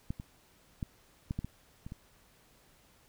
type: clicks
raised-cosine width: 5 ms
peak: -22 / -29 / -22 / -21 / -22 / -25 / -30 / -29 dBFS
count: 8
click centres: 0.105 / 0.199 / 0.828 / 1.309 / 1.39 / 1.446 / 1.865 / 1.921 s
effects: pink hiss -64 dBFS RMS until 3.08 s